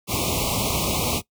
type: band-stop noise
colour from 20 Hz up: pink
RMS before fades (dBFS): -23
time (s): 0.07-1.22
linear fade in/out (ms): 50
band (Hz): 1200 to 2200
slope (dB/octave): 96
effects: noise-tail reverb RT60 0.1 s tail -19 dB re dry + high-pass 60 Hz 12 dB/octave